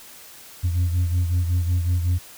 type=beating tone pair; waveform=sine; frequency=87.31 / 92.71 Hz; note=F2 / F#2; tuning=0 / +4 cents; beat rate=5.4 Hz; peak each=-17 / -24 dBFS; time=0.63-2.19 s; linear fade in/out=20 ms; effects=tanh soft clip ceiling -16 dBFS + white hiss -44 dBFS RMS until 2.37 s